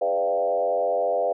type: tone with frequency modulation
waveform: sine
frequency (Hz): 593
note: D5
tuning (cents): +17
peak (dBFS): -20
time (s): 0.01-1.33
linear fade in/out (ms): 10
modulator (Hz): 90.5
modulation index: 1.5
effects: none